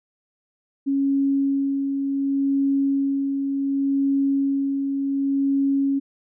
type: tone with tremolo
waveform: sine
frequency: 275.8 Hz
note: C#4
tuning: 9 cents flat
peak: -17 dBFS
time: 0.86-6 s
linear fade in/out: 20 ms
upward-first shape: sine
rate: 0.68 Hz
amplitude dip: 40%
effects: none